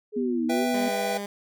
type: linear two-way sweep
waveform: sine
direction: down then up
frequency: 429.3 to 310 to 411 Hz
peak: -27 dBFS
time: 0.12-0.67 s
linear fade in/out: 50 ms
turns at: 0.46 s
type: tone with vibrato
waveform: sine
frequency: 245.4 Hz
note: B3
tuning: 11 cents flat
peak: -25 dBFS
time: 0.16-0.89 s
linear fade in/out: 10 ms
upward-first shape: sine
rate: 2.5 Hz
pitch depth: 12 cents each way
type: chord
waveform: square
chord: E minor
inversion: second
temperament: just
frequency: 494.4 / 659.3 / 791.1 Hz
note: B4 / E5 / G5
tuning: +2 / 0 / +16 cents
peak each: -31 dBFS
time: 0.49-1.18 s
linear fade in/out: 10 ms
type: tone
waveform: 15% pulse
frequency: 202.4 Hz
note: G#3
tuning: 44 cents flat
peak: -25 dBFS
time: 0.74-1.26 s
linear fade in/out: 2 ms
effects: none